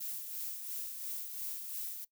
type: noise with tremolo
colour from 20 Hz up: violet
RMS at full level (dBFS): -39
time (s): 0-2.05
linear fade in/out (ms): 10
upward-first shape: sine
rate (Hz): 2.9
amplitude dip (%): 45
effects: noise-tail reverb RT60 0.1 s tail -20 dB re dry